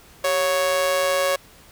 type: tone with amplitude modulation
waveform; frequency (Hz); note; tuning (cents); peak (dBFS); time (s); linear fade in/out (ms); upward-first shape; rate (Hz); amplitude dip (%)
sawtooth; 554.4; C#5; 0; -12; 0.24-1.36; 5; sine; 163; 60
effects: pink hiss -49 dBFS RMS until 1.71 s